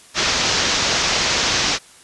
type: low-pass noise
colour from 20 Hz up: white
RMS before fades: -19 dBFS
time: 0.14-1.79 s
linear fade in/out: 50 ms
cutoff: 6400 Hz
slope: 48 dB/octave
effects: white hiss -46 dBFS RMS until 2.03 s + resampled to 24000 Hz